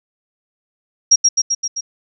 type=tone with echo; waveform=sine; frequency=5630 Hz; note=F8; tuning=13 cents sharp; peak=-5 dBFS; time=1.11-1.16 s; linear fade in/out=10 ms; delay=130 ms; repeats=5; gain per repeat=-3 dB; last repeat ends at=1.81 s; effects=none